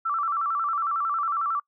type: tone with vibrato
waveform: sine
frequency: 1244.5 Hz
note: D#6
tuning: in tune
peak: -23 dBFS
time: 0.05-1.6 s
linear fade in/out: 10 ms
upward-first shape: square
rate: 11 Hz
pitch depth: 120 cents each way
effects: noise-tail reverb RT60 0.1 s tail -24 dB re dry